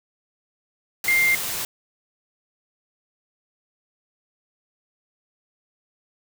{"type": "tone in noise", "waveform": "sine", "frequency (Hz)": 2100, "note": "C7", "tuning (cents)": 6, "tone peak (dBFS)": -16, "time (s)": [1.08, 1.35], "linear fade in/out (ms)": 2, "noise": "white", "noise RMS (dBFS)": -28, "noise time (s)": [1.04, 1.65], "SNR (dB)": 9, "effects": []}